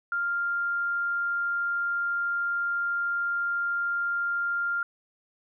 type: tone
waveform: sine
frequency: 1396.9 Hz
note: F6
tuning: in tune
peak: -25 dBFS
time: 0.12-4.83 s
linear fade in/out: 2 ms
effects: none